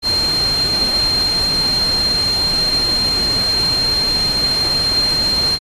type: tone in noise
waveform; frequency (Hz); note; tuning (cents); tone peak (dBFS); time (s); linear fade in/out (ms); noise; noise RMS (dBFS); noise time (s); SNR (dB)
sine; 4186; C8; 0; -14; 0.02-5.59; 50; pink; -26; 0.02-5.59; +9
effects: AAC 32 kbps